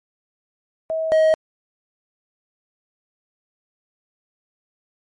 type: tone pair in turn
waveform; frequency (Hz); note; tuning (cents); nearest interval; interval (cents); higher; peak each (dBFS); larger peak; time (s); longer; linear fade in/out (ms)
sine / triangle; 642 / 632.4; E5 / D#5; -46 / +28; unison; 26; first; -20 / -10; second; 0.9-1.12 / 1.12-1.34; neither; 0
effects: MP3 48 kbps